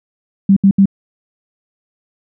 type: tone bursts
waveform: sine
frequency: 196 Hz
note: G3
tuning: in tune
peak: -5 dBFS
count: 3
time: 0.49-0.857 s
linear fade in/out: 5 ms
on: 75 ms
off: 71 ms
effects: none